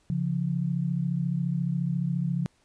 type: tone pair together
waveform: sine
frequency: 139.3 / 173.65 Hz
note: C#3 / F3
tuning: +9 / -10 cents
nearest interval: major third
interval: 381 cents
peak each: -28 / -27 dBFS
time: 0.1-2.46 s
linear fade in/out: 0 ms
effects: pink hiss -66 dBFS RMS until 2.64 s + resampled to 22050 Hz